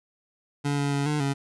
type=tone with pitch steps; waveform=25% pulse; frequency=143.3 / 142.1 / 141.1 / 149.7 / 139 Hz; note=D3 / C#3 / C#3 / D3 / C#3; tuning=-42 / +43 / +31 / +33 / +5 cents; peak=-20 dBFS; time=0.64-1.34 s; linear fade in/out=20 ms; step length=140 ms; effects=resampled to 24000 Hz